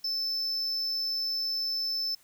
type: tone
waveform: triangle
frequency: 5274 Hz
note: E8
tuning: in tune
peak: -27 dBFS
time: 0.04-2.15 s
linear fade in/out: 5 ms
effects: white hiss -61 dBFS RMS until 2.23 s